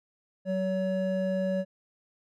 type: tone pair together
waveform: triangle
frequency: 188.4 / 565 Hz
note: F#3 / C#5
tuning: +32 / +33 cents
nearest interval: octave + perfect fifth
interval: 1901 cents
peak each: -27 / -26 dBFS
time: 0.45-1.65 s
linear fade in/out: 50 ms
effects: none